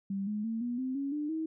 sine tone with pitch steps, 196.3 / 210.4 / 225.5 / 241.7 / 259 / 277.6 / 297.5 / 318.9 Hz, G3 / G#3 / A3 / B3 / C4 / C#4 / D4 / D#4, +3 / +23 / +43 / -37 / -17 / +3 / +22 / +43 cents, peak -31 dBFS, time 0.1-1.46 s, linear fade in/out 5 ms, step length 170 ms, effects none

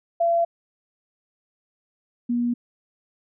sine tone pair in turn, 679 / 240.1 Hz, F5 / B3, -49 / -49 cents, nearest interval octave + tritone, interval 1800 cents, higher first, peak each -17 / -20 dBFS, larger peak first, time 0.2-0.45 / 2.29-2.54 s, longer neither, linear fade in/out 10 ms, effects none

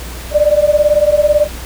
sine beating tone pair, 586 / 604 Hz, D5 / D5, -4 / +48 cents, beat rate 18 Hz, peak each -11 dBFS, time 0.31-1.48 s, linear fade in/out 50 ms, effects added 60 Hz sine -27 dBFS peak until 1.65 s + pink hiss -30 dBFS RMS until 1.65 s

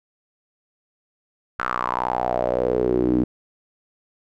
sawtooth tone with band-pass filter sweep, 61.74 Hz, B1, in tune, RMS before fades -22 dBFS, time 1.59-3.24 s, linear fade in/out 5 ms, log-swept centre 1400 to 280 Hz, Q 5.4, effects none

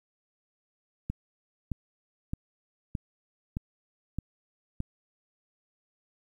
click train, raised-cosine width 5 ms, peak -19 dBFS, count 7, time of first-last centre 1.1-4.804 s, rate 1.62 Hz, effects 10-bit

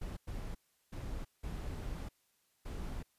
brown noise bursts at uneven times, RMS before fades -41 dBFS, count 5, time 0.01-0.17 / 0.27-0.55 / 0.92-1.25 / 1.43-2.09 / 2.65-3.03 s, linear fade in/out 10 ms, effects white hiss -75 dBFS RMS until 3.18 s + resampled to 32000 Hz

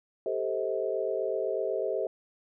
sine chord, A half-diminished seventh, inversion third, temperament equal with one note detuned, 392 / 440 / 523.3 / 637.9 Hz, G4 / A4 / C5 / Eb5, 0 / 0 / 0 / +43 cents, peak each -33 dBFS, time 0.26-2.07 s, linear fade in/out 2 ms, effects none

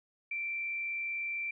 sine tone with frequency modulation, 2349 Hz, D7, in tune, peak -33 dBFS, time 0.31-1.51 s, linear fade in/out 5 ms, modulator 64.6 Hz, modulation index 0.48, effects none

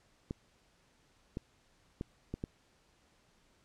clicks, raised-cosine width 3 ms, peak -24 dBFS, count 5, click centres 0.309 / 1.371 / 2.011 / 2.34 / 2.439 s, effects pink hiss -69 dBFS RMS until 3.64 s + low-pass 8000 Hz 12 dB/octave

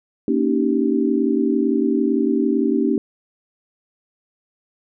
sine chord, Eb dominant seventh, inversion second, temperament just, 233.3 / 280 / 311.1 / 388.9 Hz, Bb3 / Db4 / Eb4 / G4, +2 / +18 / 0 / -14 cents, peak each -21 / -20 / -22 / -22 dBFS, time 0.28-2.98 s, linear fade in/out 2 ms, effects none

